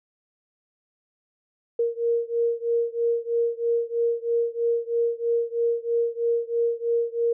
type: beating tone pair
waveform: sine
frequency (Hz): 466.2 / 469.3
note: A#4 / A#4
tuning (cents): 0 / +12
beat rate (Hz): 3.1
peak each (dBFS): -24 / -25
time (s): 1.79-7.33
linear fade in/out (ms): 5
effects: none